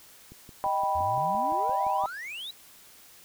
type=click train; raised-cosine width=3 ms; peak=-34 dBFS; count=11; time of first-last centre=0.32-2.038 s; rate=5.82 Hz
type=chord; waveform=sine; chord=Eb augmented; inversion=none; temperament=equal with one note detuned; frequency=622.3 / 784 / 984.3 Hz; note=Eb5 / G5 / B5; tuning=0 / 0 / -6 cents; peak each=-33 / -27 / -28 dBFS; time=0.64-2.06 s; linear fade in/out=0 ms
type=exponential sweep; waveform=triangle; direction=up; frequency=74.4 to 4006 Hz; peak=-34 dBFS; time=0.95-2.51 s; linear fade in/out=5 ms
effects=white hiss -53 dBFS RMS until 3.24 s